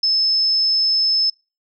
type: tone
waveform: sine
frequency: 5230 Hz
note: E8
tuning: 15 cents flat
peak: -14 dBFS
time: 0.03-1.3 s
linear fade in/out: 5 ms
effects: noise-tail reverb RT60 0.3 s tail -24 dB re dry